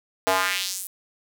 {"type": "tone with high-pass filter sweep", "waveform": "square", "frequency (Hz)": 93.7, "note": "F#2", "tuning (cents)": 22, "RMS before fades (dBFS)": -25, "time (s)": [0.27, 0.87], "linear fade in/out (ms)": 0, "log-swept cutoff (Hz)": [570, 12000], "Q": 1.8, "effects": []}